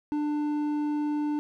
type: tone with hard clipping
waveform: sine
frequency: 297 Hz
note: D4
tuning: 20 cents sharp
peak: -27 dBFS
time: 0.12-1.39 s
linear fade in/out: 0 ms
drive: 6 dB
effects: none